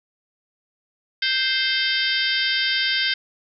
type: harmonic tone with a mistuned harmonic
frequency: 523.3 Hz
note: C5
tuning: in tune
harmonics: 3 / 4 / 5 / 6 / 7 / 8 / 9 / 10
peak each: -25 / -26 / -33 / -25 / -27 / -37 / -27 / -32 dBFS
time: 1.22-3.14 s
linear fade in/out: 5 ms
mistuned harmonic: 8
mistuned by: -32 cents
effects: none